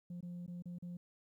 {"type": "tone with dropouts", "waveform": "sine", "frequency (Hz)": 175.6, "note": "F3", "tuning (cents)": 10, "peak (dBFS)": -40, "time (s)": [0.1, 0.97], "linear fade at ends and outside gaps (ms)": 5, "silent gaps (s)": [[0.208, 0.227], [0.464, 0.478], [0.623, 0.656], [0.785, 0.824]], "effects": ["tanh soft clip ceiling -41 dBFS", "13-bit"]}